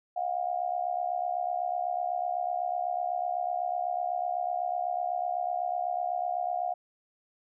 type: tone with amplitude modulation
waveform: sine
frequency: 715 Hz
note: F5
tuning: 41 cents sharp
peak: -24 dBFS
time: 0.16-6.74 s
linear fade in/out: 10 ms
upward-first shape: sine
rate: 68 Hz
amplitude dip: 85%
effects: none